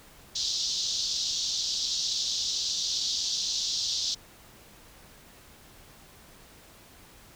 pink band-pass noise, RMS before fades -30 dBFS, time 0.35-4.15 s, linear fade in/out 10 ms, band 3600 to 6200 Hz, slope 48 dB/octave, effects pink hiss -53 dBFS RMS until 7.35 s

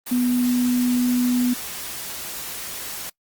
sine tone in noise, 246.9 Hz, B3, in tune, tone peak -17 dBFS, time 0.11-1.54 s, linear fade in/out 10 ms, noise white, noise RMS -32 dBFS, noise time 0.06-3.1 s, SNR +12 dB, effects noise-tail reverb RT60 0.1 s tail -22 dB re dry + Opus 32 kbps

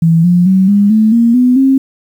sine tone with pitch steps, 164.81 / 176.64 / 189.32 / 202.9 / 217.5 / 233.1 / 249.8 / 267.7 Hz, E3 / F3 / F#3 / G#3 / A3 / A#3 / B3 / C4, 0 / +20 / +40 / -40 / -20 / 0 / +20 / +40 cents, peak -5 dBFS, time 0.02-1.78 s, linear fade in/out 5 ms, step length 220 ms, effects 7-bit

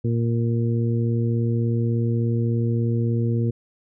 harmonic tone, 116.54 Hz, A#2, in tune, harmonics 1 / 2 / 3 / 4, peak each -20 / -26 / -30 / -32 dBFS, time 0.04-3.51 s, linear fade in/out 10 ms, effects none

